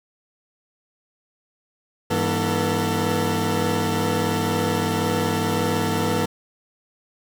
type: tone cluster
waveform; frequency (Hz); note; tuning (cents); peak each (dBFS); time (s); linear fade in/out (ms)
20% pulse; 100.4 / 163.4 / 244.1 / 446.7; G2 / E3 / B3 / A4; +42 / -15 / -20 / +26; -21; 2.1-6.26; 10
effects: none